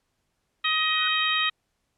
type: harmonic tone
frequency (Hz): 629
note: D#5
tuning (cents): +19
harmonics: 2 / 3 / 4 / 5 / 6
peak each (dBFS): -28 / -28 / -28 / -28 / -28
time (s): 0.64-1.5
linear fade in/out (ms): 10
type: tone with exponential growth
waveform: sine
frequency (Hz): 1486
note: F#6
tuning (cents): +7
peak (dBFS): -30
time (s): 0.85-1.08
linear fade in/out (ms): 5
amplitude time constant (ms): 50
effects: pink hiss -75 dBFS RMS until 1.97 s + low-pass 11000 Hz 12 dB/octave

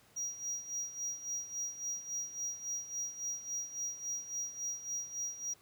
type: tone with tremolo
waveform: triangle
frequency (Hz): 5740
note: F8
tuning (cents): +47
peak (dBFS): -33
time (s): 0.16-5.54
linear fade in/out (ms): 10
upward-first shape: sine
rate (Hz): 3.6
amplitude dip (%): 75
effects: pink hiss -64 dBFS RMS until 5.61 s + high-pass 80 Hz 12 dB/octave

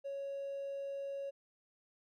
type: tone with hard clipping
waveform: triangle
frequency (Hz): 554.4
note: C#5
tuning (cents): 0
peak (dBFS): -39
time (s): 0.04-1.31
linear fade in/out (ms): 20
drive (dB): 4
effects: none

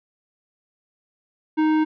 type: tone with tanh clipping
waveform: sine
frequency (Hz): 311.1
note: D#4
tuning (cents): 0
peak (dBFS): -18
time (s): 1.57-1.85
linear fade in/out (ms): 20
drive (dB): 14
effects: none

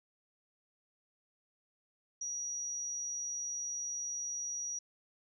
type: tone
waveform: sine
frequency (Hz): 5780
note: F#8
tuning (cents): -41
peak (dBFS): -36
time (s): 2.21-4.79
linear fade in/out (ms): 5
effects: none

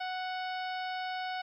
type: harmonic tone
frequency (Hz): 740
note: F#5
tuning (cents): 0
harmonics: 1 / 2 / 3 / 4 / 5 / 6 / 7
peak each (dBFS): -35 / -41 / -45 / -47 / -49 / -51 / -52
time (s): 0-1.42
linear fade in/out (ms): 10
effects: 12-bit

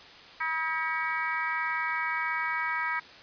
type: harmonic tone with a mistuned harmonic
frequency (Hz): 321.4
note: E4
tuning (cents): -44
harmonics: 3 / 4 / 5 / 6 / 7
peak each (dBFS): -34 / -34 / -34 / -34 / -34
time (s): 0.4-3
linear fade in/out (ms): 10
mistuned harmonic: 4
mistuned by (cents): -19
effects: white hiss -49 dBFS RMS until 3.22 s + resampled to 11025 Hz

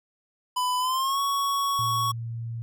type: tone with pitch glide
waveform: square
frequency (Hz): 999 to 1114.9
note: B5 to C#6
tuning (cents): +20 to +10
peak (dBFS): -24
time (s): 0.56-2.12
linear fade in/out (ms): 10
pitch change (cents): +190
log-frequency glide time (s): 0.79-1.2
type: tone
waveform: sine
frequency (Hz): 115.6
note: A#2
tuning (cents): -14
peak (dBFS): -30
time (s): 1.79-2.62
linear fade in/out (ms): 0
effects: none

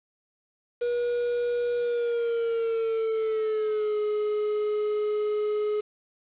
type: tone with pitch glide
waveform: triangle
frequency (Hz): 481.4 to 421.5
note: B4 to G#4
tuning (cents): -44 to +26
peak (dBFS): -22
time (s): 0.81-5.81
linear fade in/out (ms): 10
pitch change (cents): -230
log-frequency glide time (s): 1.78-3.97
effects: resampled to 8000 Hz + 8-bit

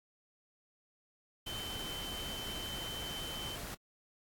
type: tone in noise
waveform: sine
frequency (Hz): 3073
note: G7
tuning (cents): -35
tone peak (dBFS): -41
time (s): 1.46-3.56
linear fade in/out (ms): 10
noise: pink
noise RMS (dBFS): -44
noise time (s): 1.46-3.75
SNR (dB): 0
effects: AAC 64 kbps

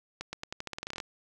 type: accelerating click train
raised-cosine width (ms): 0.2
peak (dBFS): -19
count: 15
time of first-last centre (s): 0.21-1.002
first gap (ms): 120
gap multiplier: 0.87
effects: none

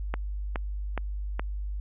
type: click train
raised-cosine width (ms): 0.5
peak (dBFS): -15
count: 4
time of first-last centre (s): 0.14-1.395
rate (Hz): 2.39
effects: added 50 Hz sine -30 dBFS peak until 1.8 s + resampled to 8000 Hz

